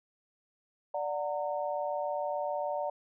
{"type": "chord", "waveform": "sine", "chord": "D augmented", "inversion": "none", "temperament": "just", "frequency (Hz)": [587.3, 734.2, 917.7], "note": ["D5", "F#5", "A#5"], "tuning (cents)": [0, -14, -27], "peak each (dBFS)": [-33, -36, -37], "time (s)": [0.94, 2.9], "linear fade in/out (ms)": 5, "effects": []}